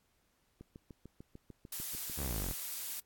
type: click train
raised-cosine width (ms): 3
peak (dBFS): -36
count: 11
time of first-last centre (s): 0.61-2.098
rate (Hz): 6.72
type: noise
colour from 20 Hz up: blue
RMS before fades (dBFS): -40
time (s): 1.72-3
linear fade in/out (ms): 5
type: exponential sweep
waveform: sawtooth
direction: down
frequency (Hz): 77.7 to 39.18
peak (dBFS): -33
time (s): 2.17-2.53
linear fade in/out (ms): 20
effects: pink hiss -75 dBFS RMS until 3.05 s + AAC 64 kbps